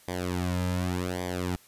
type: tone with flanger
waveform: sawtooth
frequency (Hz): 90.2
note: F#2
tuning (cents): -44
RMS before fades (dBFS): -30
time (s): 0.08-1.56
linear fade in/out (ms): 0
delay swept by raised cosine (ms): 0.73 to 2.73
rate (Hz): 0.87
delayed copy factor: -0.85
effects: white hiss -57 dBFS RMS until 1.67 s + resampled to 32000 Hz